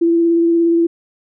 sine tone with vibrato, 336.2 Hz, E4, 34 cents sharp, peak -10 dBFS, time 0.01-0.87 s, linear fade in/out 10 ms, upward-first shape sine, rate 17 Hz, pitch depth 14 cents each way, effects none

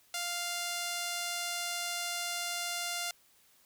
sawtooth tone with band-pass filter, 698.5 Hz, F5, in tune, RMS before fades -36 dBFS, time 0.14-3.11 s, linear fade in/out 2 ms, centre 6900 Hz, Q 0.54, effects white hiss -65 dBFS RMS until 3.65 s

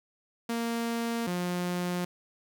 sawtooth tone pair in turn, 232.3 / 177.78 Hz, A#3 / F3, -6 / +31 cents, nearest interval perfect fourth, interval 463 cents, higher first, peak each -25 dBFS, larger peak neither, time 0.49-1.27 / 1.27-2.05 s, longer neither, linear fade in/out 5 ms, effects none

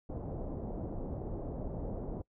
pink low-pass noise, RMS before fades -39 dBFS, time 0.09-2.22 s, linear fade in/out 10 ms, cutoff 680 Hz, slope 24 dB/octave, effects noise-tail reverb RT60 0.1 s tail -23 dB re dry

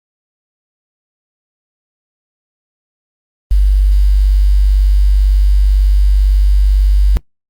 sine tone with quantisation, 49 Hz, G1, in tune, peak -6 dBFS, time 3.51-7.17 s, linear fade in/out 0 ms, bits 6, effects noise-tail reverb RT60 0.1 s tail -23 dB re dry + Opus 24 kbps

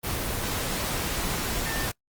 sine tone in noise, 1798 Hz, A6, 37 cents sharp, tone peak -35 dBFS, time 1.65-1.87 s, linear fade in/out 20 ms, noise pink, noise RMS -29 dBFS, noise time 0.03-1.92 s, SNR -9 dB, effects noise-tail reverb RT60 0.1 s tail -22 dB re dry + Opus 24 kbps

